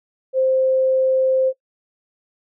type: tone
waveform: sine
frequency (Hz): 523.3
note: C5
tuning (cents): 0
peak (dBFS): -14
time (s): 0.33-1.53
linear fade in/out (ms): 50
effects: noise-tail reverb RT60 0.1 s tail -19 dB re dry